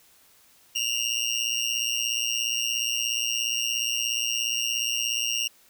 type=tone with amplitude modulation; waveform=25% pulse; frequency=2812 Hz; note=F7; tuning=11 cents sharp; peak=-17 dBFS; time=0.75-5.48 s; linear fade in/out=10 ms; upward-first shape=sine; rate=117 Hz; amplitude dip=85%; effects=white hiss -58 dBFS RMS until 5.69 s